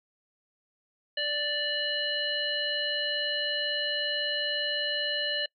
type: harmonic tone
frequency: 587.3 Hz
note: D5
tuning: in tune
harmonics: 1 / 3 / 5 / 7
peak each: -35 / -33 / -31 / -34 dBFS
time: 1.17-5.46 s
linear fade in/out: 5 ms
effects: noise-tail reverb RT60 0.1 s tail -25 dB re dry